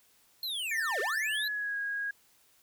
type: linear two-way sweep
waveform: square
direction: down then up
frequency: 4255 to 370 to 4141 Hz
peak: -33 dBFS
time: 0.43-1.48 s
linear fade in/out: 2 ms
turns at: 1 s
type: tone with pitch glide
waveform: sine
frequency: 1801 to 1642 Hz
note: A6 to G#6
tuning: +40 to -20 cents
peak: -31 dBFS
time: 0.71-2.11 s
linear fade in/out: 5 ms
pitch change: -160 cents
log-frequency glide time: 0.97-1.77 s
effects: white hiss -65 dBFS RMS until 2.62 s